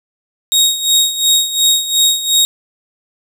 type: tone with tremolo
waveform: 25% pulse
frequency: 3758 Hz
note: A#7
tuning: 13 cents sharp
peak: -4 dBFS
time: 0.52-2.45 s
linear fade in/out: 0 ms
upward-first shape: sine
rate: 2.8 Hz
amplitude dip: 75%
effects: none